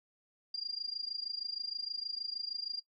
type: tone with amplitude modulation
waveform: sine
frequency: 4793 Hz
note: D8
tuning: 34 cents sharp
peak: -32 dBFS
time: 0.54-2.8 s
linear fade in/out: 5 ms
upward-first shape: sine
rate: 26.4 Hz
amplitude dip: 85%
effects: noise-tail reverb RT60 0.1 s tail -18 dB re dry + MP3 96 kbps